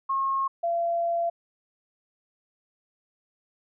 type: tone pair in turn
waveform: sine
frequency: 1082 / 681.6 Hz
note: C#6 / F5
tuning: -42 / -42 cents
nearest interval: minor sixth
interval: 800 cents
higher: first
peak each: -23 dBFS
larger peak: neither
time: 0.09-0.48 / 0.63-1.3 s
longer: second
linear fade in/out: 10 ms
effects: none